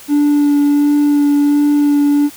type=tone with vibrato; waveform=triangle; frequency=290.3 Hz; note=D4; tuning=20 cents flat; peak=-6 dBFS; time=0.08-2.3 s; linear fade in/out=50 ms; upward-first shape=sine; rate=1.4 Hz; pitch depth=12 cents each way; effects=tanh soft clip ceiling -3 dBFS + white hiss -37 dBFS RMS until 2.36 s